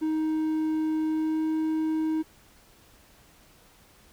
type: tone with pitch glide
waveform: triangle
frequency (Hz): 313.4 to 315.4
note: D#4 to D#4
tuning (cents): +13 to +24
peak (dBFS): -22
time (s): 0.01-2.23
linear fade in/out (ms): 20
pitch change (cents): +11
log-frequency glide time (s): 1.05-1.49
effects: pink hiss -57 dBFS RMS until 4.12 s